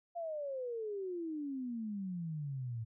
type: exponential sweep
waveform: sine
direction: down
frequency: 698.5 to 110 Hz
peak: -37 dBFS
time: 0.15-2.85 s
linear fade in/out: 20 ms
effects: none